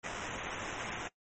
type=noise with sample-and-hold; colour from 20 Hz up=blue; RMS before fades=-40 dBFS; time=0.03-1.09 s; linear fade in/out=20 ms; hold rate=4410 Hz; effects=noise-tail reverb RT60 0.1 s tail -19 dB re dry + MP3 32 kbps